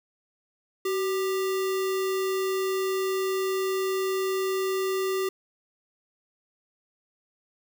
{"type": "tone with sample-and-hold", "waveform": "sine", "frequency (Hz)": 380, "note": "F#4", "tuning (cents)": 46, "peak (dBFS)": -24, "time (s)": [0.85, 5.29], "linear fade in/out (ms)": 5, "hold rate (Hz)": 1575, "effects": []}